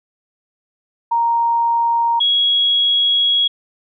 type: tone pair in turn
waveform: sine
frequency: 932.3 / 3322 Hz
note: A#5 / G#7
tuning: 0 / 0 cents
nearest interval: octave + minor seventh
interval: 2200 cents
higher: second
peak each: -13 / -12 dBFS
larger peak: second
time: 1.11-2.2 / 2.2-3.48 s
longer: second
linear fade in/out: 10 ms
effects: none